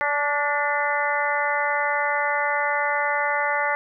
harmonic tone with a mistuned harmonic, 289.6 Hz, D4, 24 cents flat, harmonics 2 / 3 / 4 / 5 / 6 / 7, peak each -28 / -26 / -29 / -28 / -28 / -27 dBFS, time 0.01-3.75 s, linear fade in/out 0 ms, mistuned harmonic 6, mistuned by +38 cents, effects none

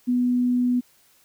sine tone, 246.9 Hz, B3, in tune, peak -18 dBFS, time 0.07-0.81 s, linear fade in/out 20 ms, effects white hiss -59 dBFS RMS until 1.24 s

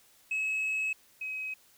sine tone pair in turn, 2575 / 2540 Hz, E7 / D#7, -41 / +35 cents, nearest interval unison, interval 24 cents, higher first, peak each -26 / -33 dBFS, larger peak first, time 0.31-0.93 / 1.21-1.54 s, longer first, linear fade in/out 5 ms, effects tanh soft clip ceiling -27 dBFS + white hiss -62 dBFS RMS until 1.77 s

